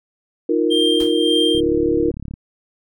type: chord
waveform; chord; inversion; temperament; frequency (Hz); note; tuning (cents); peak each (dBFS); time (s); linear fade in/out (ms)
sine; Eb suspended second; none; just; 311.1 / 350 / 466.7; Eb4 / F4 / Bb4; 0 / +4 / +2; -19; 0.49-2.11; 5
type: tone with tremolo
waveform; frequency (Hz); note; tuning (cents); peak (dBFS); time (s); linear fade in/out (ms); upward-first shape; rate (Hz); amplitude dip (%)
triangle; 3181; G7; +25; -15; 0.7-1.61; 20; sine; 1.8; 60
type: noise with exponential decay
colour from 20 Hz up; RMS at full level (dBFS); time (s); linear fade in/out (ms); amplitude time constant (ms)
pink; -30; 1-1.19; 2; 41
type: click train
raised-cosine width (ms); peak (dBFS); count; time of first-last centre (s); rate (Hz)
5; -18; 29; 1.55-2.339; 35.5
effects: none